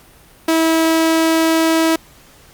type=tone; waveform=sawtooth; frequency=324.4 Hz; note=E4; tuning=28 cents flat; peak=-8 dBFS; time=0.48-1.96 s; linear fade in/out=5 ms; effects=pink hiss -46 dBFS RMS until 2.53 s + Opus 48 kbps